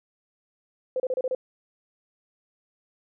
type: tone bursts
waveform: sine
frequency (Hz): 513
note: C5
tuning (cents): -34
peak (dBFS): -23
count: 6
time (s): 0.96-1.349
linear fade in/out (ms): 2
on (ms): 39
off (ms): 31
effects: none